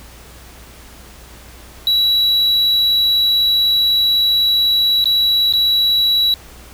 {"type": "tone with dropouts", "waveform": "triangle", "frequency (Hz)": 3912, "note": "B7", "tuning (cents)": -17, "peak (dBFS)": -10, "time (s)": [1.87, 6.34], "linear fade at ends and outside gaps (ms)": 1, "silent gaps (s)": [[5.042, 5.056], [5.526, 5.536]], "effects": ["added 60 Hz sine -41 dBFS peak until 6.73 s", "pink hiss -41 dBFS RMS until 6.73 s"]}